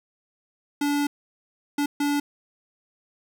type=tone bursts at uneven times; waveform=square; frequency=288.6 Hz; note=D4; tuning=30 cents flat; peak=-22 dBFS; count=3; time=0.81-1.07 / 1.78-1.86 / 2-2.2 s; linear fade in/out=5 ms; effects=9-bit